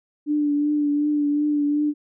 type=tone with vibrato; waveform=sine; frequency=294 Hz; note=D4; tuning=2 cents sharp; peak=-18 dBFS; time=0.26-1.94 s; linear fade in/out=50 ms; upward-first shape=triangle; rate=2.7 Hz; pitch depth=31 cents each way; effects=none